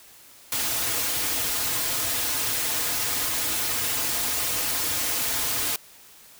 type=noise with comb filter; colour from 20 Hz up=white; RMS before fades=-26 dBFS; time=0.52-5.76 s; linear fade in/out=2 ms; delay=5.2 ms; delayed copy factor=-0.9; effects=white hiss -50 dBFS RMS until 6.39 s